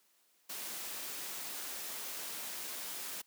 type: noise with amplitude modulation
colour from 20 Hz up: white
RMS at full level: -41 dBFS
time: 0.49-3.22 s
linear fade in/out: 10 ms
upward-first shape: sine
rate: 256 Hz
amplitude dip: 25%
effects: white hiss -71 dBFS RMS until 3.26 s + high-pass 200 Hz 12 dB/octave